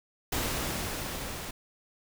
pink noise with level ramp, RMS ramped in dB -30 to -39 dBFS, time 0.32-1.51 s, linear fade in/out 5 ms, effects none

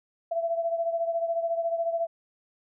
sine beating tone pair, 668 / 682 Hz, E5 / F5, +23 / -41 cents, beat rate 14 Hz, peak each -26 / -32 dBFS, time 0.31-2.07 s, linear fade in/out 10 ms, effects none

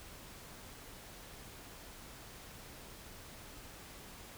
silence, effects pink hiss -52 dBFS RMS until 4.37 s

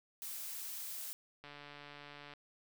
blue noise, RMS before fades -44 dBFS, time 0.22-1.13 s, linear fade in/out 0 ms
click train, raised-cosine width 0.3 ms, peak -35 dBFS, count 131, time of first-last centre 1.44-2.337 s, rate 145 Hz
effects none

